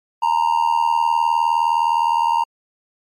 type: tone with amplitude modulation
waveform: triangle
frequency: 930 Hz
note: A#5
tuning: 4 cents flat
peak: -9 dBFS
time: 0.22-2.44 s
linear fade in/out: 10 ms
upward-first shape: sine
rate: 79.6 Hz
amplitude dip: 80%
effects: MP3 64 kbps